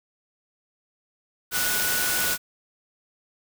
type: tone in noise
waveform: sine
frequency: 1472 Hz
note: F#6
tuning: 9 cents flat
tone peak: -29 dBFS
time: 1.51-2.38 s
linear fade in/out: 50 ms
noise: white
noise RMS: -25 dBFS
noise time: 1.51-2.38 s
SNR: -7 dB
effects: none